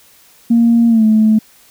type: tone with pitch glide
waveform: sine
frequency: 233.1 to 217.5 Hz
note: A#3 to A3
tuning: 0 to -20 cents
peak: -6 dBFS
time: 0.5-1.39 s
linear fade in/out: 10 ms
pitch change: -120 cents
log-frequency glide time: 0.88-1.04 s
effects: tanh soft clip ceiling -2 dBFS + white hiss -47 dBFS RMS until 1.7 s